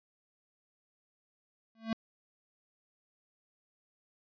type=tone with exponential growth; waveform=square; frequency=224.2 Hz; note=A3; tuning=33 cents sharp; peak=-28 dBFS; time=1.75-1.93 s; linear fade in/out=2 ms; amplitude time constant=37 ms; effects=resampled to 11025 Hz